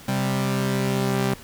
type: tone pair together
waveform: sawtooth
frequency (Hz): 131.21 / 196.6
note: C3 / G3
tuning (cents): +5 / +5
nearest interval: perfect fifth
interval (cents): 700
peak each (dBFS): -20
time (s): 0.08-1.34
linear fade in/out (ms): 5
effects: pink hiss -44 dBFS RMS until 1.43 s